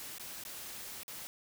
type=noise with dropouts; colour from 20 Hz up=white; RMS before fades=-45 dBFS; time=0-1.27 s; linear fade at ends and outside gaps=0 ms; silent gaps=0.182-0.197 / 0.437-0.451 / 1.033-1.08 s; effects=none